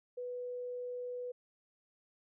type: tone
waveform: sine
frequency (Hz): 493.5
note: B4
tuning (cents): -1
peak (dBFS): -38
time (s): 0.17-1.32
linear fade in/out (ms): 10
effects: none